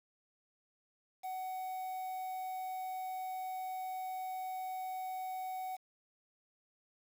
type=tone with quantisation; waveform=triangle; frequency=748 Hz; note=F#5; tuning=19 cents sharp; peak=-36 dBFS; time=1.23-5.77 s; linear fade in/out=20 ms; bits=9; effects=none